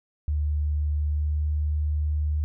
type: tone with pitch glide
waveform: sine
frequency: 74.5 to 75.28 Hz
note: D2 to D2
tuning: +25 to +43 cents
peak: -22 dBFS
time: 0.28-2.44 s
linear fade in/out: 0 ms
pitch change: +18 cents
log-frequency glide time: 1.06-1.52 s
effects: none